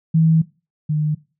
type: tone pair in turn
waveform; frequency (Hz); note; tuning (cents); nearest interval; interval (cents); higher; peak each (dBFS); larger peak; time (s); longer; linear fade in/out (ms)
sine; 161.2 / 152.08; E3 / D#3; -38 / -39; minor second; 101; first; -11 / -16; first; 0.14-0.42 / 0.89-1.15; first; 10
effects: noise-tail reverb RT60 0.3 s tail -19 dB re dry